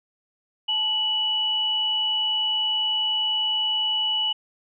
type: tone pair together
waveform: sine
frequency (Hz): 869 / 2950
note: A5 / F#7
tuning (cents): -22 / -6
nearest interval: octave + major sixth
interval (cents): 2116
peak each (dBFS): -33 / -21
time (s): 0.68-4.33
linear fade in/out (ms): 10
effects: none